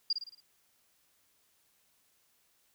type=tone with echo; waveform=sine; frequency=4811 Hz; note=D8; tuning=41 cents sharp; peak=-26 dBFS; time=0.1-0.13 s; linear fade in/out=5 ms; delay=55 ms; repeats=5; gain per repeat=-6 dB; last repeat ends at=0.405 s; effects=white hiss -71 dBFS RMS until 2.74 s